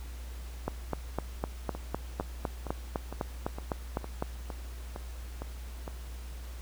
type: two click trains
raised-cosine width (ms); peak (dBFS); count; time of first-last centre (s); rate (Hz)
1; -24 / -16; 10 / 15; 1.75-5.878 / 0.68-4.224; 2.18 / 3.95
effects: added 60 Hz sine -39 dBFS peak until 6.61 s + pink hiss -52 dBFS RMS until 6.61 s